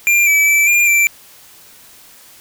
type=tone with pitch steps; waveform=square; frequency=2387 / 2302 / 2319 / 2403 / 2346 Hz; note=D7 / D7 / D7 / D7 / D7; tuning=+28 / -35 / -22 / +39 / -2 cents; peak=-10 dBFS; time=0.07-1.07 s; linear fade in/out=0 ms; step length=200 ms; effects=white hiss -43 dBFS RMS until 2.4 s